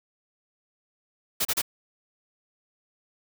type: noise bursts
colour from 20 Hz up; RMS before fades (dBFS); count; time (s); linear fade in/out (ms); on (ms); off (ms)
white; -25; 3; 1.4-1.619; 10; 51; 33
effects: none